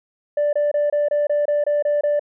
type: tone bursts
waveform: sine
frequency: 587.3 Hz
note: D5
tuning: in tune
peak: -14 dBFS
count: 10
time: 0.37-2.195 s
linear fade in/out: 5 ms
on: 160 ms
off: 25 ms
effects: tanh soft clip ceiling -14 dBFS